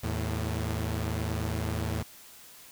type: tone pair together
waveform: sawtooth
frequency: 80.47 / 110 Hz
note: E2 / A2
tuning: -41 / 0 cents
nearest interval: perfect fourth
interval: 541 cents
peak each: -28 dBFS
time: 0.03-2.03 s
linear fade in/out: 10 ms
effects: white hiss -51 dBFS RMS until 2.71 s